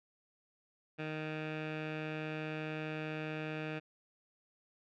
15% pulse tone with low-pass filter, 155.2 Hz, D#3, 4 cents flat, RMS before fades -40 dBFS, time 0.98-3.8 s, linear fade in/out 20 ms, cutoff 2500 Hz, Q 2.6, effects none

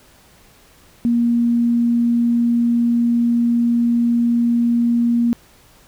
sine tone, 236.3 Hz, A#3, 24 cents sharp, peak -13 dBFS, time 1.05-5.33 s, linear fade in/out 0 ms, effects pink hiss -50 dBFS RMS until 5.87 s

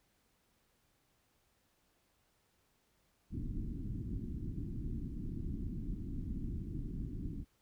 pink low-pass noise, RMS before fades -40 dBFS, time 3.3-7.45 s, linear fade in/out 50 ms, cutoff 320 Hz, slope 48 dB/octave, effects pink hiss -75 dBFS RMS until 7.61 s

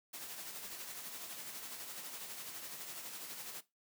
white noise with tremolo, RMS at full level -45 dBFS, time 0.13-3.61 s, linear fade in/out 10 ms, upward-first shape sine, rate 12 Hz, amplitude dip 40%, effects noise-tail reverb RT60 0.2 s tail -17 dB re dry + high-pass 150 Hz 12 dB/octave

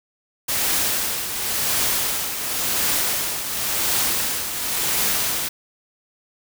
white noise with tremolo, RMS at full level -20 dBFS, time 0.48-5.49 s, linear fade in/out 10 ms, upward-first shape triangle, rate 0.93 Hz, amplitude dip 60%, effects none

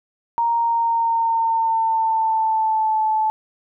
sine tone with pitch glide, 932.3 to 869.9 Hz, A#5 to A5, 0 to -20 cents, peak -16 dBFS, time 0.38-3.3 s, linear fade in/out 0 ms, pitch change -120 cents, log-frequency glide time 0.55-3.01 s, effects none

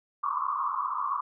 white band-pass noise, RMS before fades -30 dBFS, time 0.23-1.21 s, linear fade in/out 5 ms, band 1000 to 1200 Hz, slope 96 dB/octave, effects none

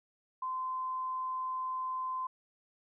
sine tone, 1032 Hz, C6, 24 cents flat, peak -33 dBFS, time 0.42-2.27 s, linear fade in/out 5 ms, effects none

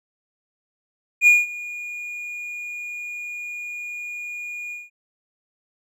triangle tone with ADSR envelope, 2437 Hz, D#7, 37 cents flat, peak -7 dBFS, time 1.21-4.9 s, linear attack 60 ms, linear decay 190 ms, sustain -21 dB, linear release 180 ms, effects none

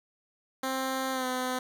10% pulse tone with pitch glide, 263.4 to 254.4 Hz, C4 to C4, +12 to -48 cents, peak -21 dBFS, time 0.63-1.59 s, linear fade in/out 5 ms, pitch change -60 cents, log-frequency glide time 1.12-1.26 s, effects none

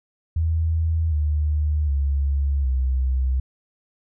sine tone with pitch steps, 81.1 / 75.23 / 69.79 / 64.74 Hz, E2 / D2 / C#2 / C2, -28 / +42 / +12 / -18 cents, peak -18 dBFS, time 0.36-3.4 s, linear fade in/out 5 ms, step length 760 ms, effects none

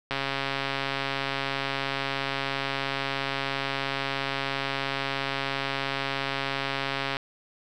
click train, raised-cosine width 0.3 ms, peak -12 dBFS, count 968, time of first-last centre 0.11-7.168 s, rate 137 Hz, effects none

